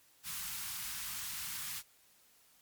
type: band-stop noise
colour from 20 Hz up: white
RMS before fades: -41 dBFS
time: 0.23-1.83 s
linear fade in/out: 50 ms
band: 200 to 980 Hz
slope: 24 dB/octave
effects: white hiss -66 dBFS RMS until 2.61 s + MP3 96 kbps